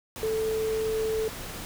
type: tone in noise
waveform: sine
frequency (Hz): 440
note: A4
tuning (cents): 0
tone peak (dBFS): -25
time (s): 0.23-1.28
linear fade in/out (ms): 0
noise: pink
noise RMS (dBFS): -38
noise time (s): 0.16-1.65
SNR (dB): +10
effects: none